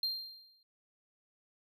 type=tone with exponential decay; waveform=triangle; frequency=4186 Hz; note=C8; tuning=in tune; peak=-28 dBFS; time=0.03-0.63 s; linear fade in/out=2 ms; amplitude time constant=130 ms; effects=none